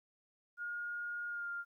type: tone with pitch glide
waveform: sine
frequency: 1427 to 1400.1 Hz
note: F6 to F6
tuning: +37 to +4 cents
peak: -38 dBFS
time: 0.57-1.65 s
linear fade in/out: 50 ms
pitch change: -33 cents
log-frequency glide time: 1.28-1.49 s
effects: 13-bit